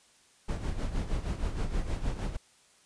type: noise with tremolo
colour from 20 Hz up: brown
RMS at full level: -29 dBFS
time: 0.48-2.37 s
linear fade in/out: 10 ms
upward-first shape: sine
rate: 6.4 Hz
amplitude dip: 65%
effects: white hiss -62 dBFS RMS until 2.85 s + resampled to 22050 Hz